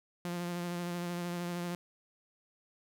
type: tone with vibrato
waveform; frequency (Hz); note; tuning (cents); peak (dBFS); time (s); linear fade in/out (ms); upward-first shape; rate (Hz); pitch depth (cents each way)
sawtooth; 174.61; F3; 0; -31; 0.25-1.75; 0; sine; 13; 21
effects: none